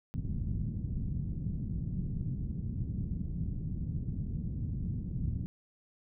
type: low-pass noise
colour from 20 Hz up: white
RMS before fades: -35 dBFS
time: 0.14-5.46 s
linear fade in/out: 0 ms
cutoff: 180 Hz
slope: 24 dB/octave
effects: none